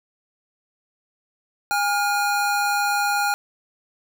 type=tone pair together; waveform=square; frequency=818 / 1415.4 Hz; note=G#5 / F6; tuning=-26 / +23 cents; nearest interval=major sixth; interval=949 cents; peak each=-22 / -24 dBFS; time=1.71-3.34 s; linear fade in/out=0 ms; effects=none